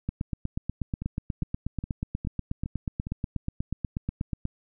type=two click trains; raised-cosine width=5 ms; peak=-21 / -16 dBFS; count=6 / 37; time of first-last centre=1.02-3.069 / 0.09-4.454 s; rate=2.44 / 8.25 Hz; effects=none